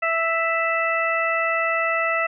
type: harmonic tone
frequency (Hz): 660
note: E5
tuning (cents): +2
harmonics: 1 / 2 / 3 / 4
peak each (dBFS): -25 / -24 / -24 / -27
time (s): 0.02-2.27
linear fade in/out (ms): 10
effects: none